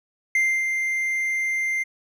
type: tone with ADSR envelope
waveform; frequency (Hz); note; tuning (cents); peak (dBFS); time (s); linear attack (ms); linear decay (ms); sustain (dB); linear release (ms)
triangle; 2093; C7; 0; -15; 0.35-1.84; 3; 280; -5; 19
effects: none